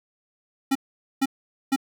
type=tone bursts; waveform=square; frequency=270 Hz; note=C#4; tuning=45 cents flat; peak=-19 dBFS; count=3; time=0.71-1.762 s; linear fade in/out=10 ms; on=44 ms; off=460 ms; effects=none